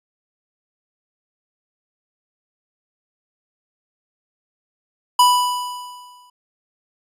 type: tone with exponential decay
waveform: square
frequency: 987.8 Hz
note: B5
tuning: in tune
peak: -9 dBFS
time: 5.19-6.3 s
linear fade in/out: 5 ms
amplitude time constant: 240 ms
effects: resampled to 32000 Hz